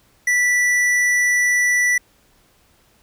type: tone with hard clipping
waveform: sine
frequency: 1966 Hz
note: B6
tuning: 8 cents flat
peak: -16 dBFS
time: 0.27-1.98 s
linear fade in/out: 5 ms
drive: 10 dB
effects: pink hiss -57 dBFS RMS until 3.02 s